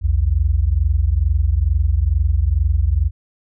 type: tone pair together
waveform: sine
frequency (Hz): 60.16 / 82.41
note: B1 / E2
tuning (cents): -45 / 0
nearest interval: perfect fourth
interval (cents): 545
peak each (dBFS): -16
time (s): 0.01-3.11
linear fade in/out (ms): 50
effects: none